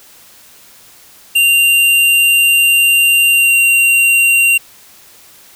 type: tone with pitch glide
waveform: square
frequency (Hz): 2779 to 2761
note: F7 to F7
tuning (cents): -9 to -20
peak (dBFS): -8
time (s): 1.35-4.58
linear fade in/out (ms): 10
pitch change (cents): -11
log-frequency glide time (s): 3.29-3.54
effects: white hiss -42 dBFS RMS until 5.55 s